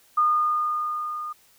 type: tone with level ramp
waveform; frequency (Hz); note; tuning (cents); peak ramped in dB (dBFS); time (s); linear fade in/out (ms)
sine; 1221; D#6; -33; -16 to -30; 0.17-1.33; 10
effects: white hiss -58 dBFS RMS until 1.58 s